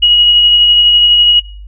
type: tone with tremolo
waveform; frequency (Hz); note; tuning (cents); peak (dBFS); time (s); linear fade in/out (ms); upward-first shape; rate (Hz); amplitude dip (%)
sine; 2900; F#7; -35; -4; 0.02-1.4; 10; sine; 12; 25
effects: noise-tail reverb RT60 0.4 s tail -20 dB re dry + added 50 Hz sine -27 dBFS peak until 1.67 s